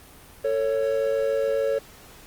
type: tone pair together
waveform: triangle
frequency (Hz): 447.6 / 554.4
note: A4 / C#5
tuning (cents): +30 / 0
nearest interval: major third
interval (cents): 370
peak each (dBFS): -23 / -21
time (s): 0.44-1.79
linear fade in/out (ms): 10
effects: pink hiss -48 dBFS RMS until 2.26 s + Opus 32 kbps